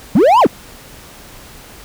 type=linear two-way sweep; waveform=triangle; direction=up then down; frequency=155.56 to 1064 to 155.56 Hz; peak=-4 dBFS; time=0.15-0.47 s; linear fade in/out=5 ms; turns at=0.4 s; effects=pink hiss -38 dBFS RMS until 1.84 s